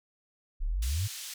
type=exponential sweep; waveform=sine; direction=up; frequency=30.87 to 110 Hz; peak=-27 dBFS; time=0.6-1.08 s; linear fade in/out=20 ms
type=band-pass noise; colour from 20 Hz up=pink; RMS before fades=-41 dBFS; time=0.82-1.34 s; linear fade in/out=5 ms; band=3600 to 12000 Hz; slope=12 dB/octave
effects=none